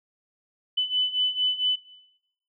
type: beating tone pair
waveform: sine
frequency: 3000 / 3004.4 Hz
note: F#7 / F#7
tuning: +23 / +26 cents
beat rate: 4.4 Hz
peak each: -27 / -24 dBFS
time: 0.77-1.76 s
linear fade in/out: 10 ms
effects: noise-tail reverb RT60 0.8 s tail -17 dB re dry